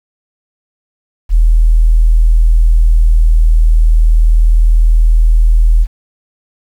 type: tone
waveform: sine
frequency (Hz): 40.15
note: E1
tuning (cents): -45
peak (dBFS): -4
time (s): 1.29-5.87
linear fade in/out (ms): 50
effects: 7-bit